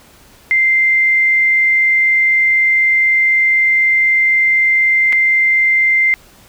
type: tone with dropouts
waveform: sine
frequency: 2088 Hz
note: C7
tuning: 4 cents flat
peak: -9 dBFS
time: 0.51-6.14 s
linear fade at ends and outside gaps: 0 ms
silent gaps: 5.125-5.129 s
effects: pink hiss -45 dBFS RMS until 6.48 s